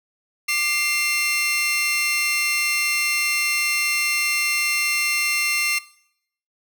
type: tone cluster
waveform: sawtooth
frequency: 1188 / 2105 / 2725 Hz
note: D6 / C7 / F7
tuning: +20 / +10 / -43 cents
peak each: -28 / -19 / -20 dBFS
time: 0.48-5.79 s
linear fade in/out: 10 ms
effects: noise-tail reverb RT60 0.7 s tail -19 dB re dry